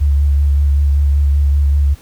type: tone with vibrato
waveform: sine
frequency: 71.2 Hz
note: C#2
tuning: 47 cents sharp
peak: -9 dBFS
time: 0-1.95 s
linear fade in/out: 20 ms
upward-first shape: sine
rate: 5.2 Hz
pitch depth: 26 cents each way
effects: pink hiss -45 dBFS RMS until 2.01 s